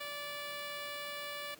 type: tone with notch filter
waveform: 5% pulse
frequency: 581 Hz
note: D5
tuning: 19 cents flat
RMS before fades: -42 dBFS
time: 0-1.55 s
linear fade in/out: 10 ms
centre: 6200 Hz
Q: 0.8
effects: pink hiss -57 dBFS RMS until 1.59 s + high-pass 150 Hz 12 dB/octave